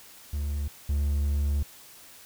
triangle tone pair in turn, 72.7 / 71.95 Hz, D2 / D2, -17 / -35 cents, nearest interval unison, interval 18 cents, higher first, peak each -25 / -21 dBFS, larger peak second, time 0.33-0.68 / 0.89-1.63 s, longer second, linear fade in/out 5 ms, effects white hiss -50 dBFS RMS until 2.25 s

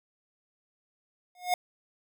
square tone with exponential growth, 720 Hz, F#5, 47 cents flat, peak -21 dBFS, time 1.35-1.54 s, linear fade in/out 2 ms, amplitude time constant 41 ms, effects none

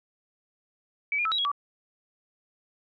sine tone with pitch steps, 2288 / 2418 / 1309 / 3868 / 3317 / 1150 Hz, D7 / D7 / E6 / B7 / G#7 / D6, -46 / +50 / -13 / -37 / -3 / -37 cents, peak -24 dBFS, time 1.12-1.516 s, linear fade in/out 2 ms, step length 66 ms, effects none

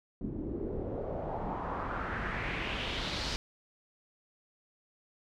pink noise with low-pass filter sweep, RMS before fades -36 dBFS, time 0.21-3.36 s, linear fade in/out 0 ms, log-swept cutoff 260 to 5000 Hz, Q 2.8, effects none

